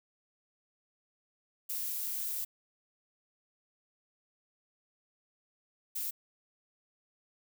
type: noise bursts at uneven times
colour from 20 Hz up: violet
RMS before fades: -36 dBFS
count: 2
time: 1.69-2.45 / 5.95-6.11 s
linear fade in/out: 10 ms
effects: none